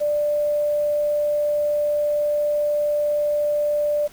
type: tone with quantisation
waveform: sine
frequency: 591 Hz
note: D5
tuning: 11 cents sharp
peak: -18 dBFS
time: 0-4.08 s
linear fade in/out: 20 ms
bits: 7
effects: pink hiss -49 dBFS RMS until 4.12 s